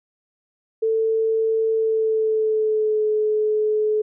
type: tone with pitch glide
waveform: sine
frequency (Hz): 444.9 to 428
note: A4 to A4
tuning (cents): +19 to -48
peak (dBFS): -17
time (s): 0.82-4.02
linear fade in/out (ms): 10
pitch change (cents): -67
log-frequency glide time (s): 1.74-3.06
effects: none